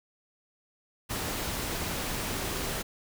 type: tone in noise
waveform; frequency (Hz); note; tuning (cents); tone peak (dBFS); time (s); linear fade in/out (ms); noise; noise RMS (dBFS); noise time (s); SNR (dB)
sine; 392; G4; 0; -43; 2.34-2.72; 20; pink; -33; 1.09-2.83; -13
effects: none